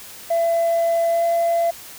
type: tone with pitch glide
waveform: sine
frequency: 672 to 677.8 Hz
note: E5 to E5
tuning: +33 to +48 cents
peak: -14 dBFS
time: 0.3-1.71 s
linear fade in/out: 10 ms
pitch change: +15 cents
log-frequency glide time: 1.07-1.23 s
effects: tanh soft clip ceiling -14 dBFS + white hiss -39 dBFS RMS until 1.98 s